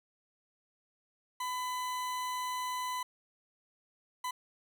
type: tone bursts at uneven times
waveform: 40% pulse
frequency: 1003 Hz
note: B5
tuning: 26 cents sharp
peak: -33 dBFS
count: 2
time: 1.4-3.03 / 4.24-4.31 s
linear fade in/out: 5 ms
effects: none